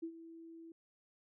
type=tone with ADSR envelope; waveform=sine; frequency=329.6 Hz; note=E4; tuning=in tune; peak=-37 dBFS; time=0.02-0.72 s; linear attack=15 ms; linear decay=76 ms; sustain=-13 dB; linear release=3 ms; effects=none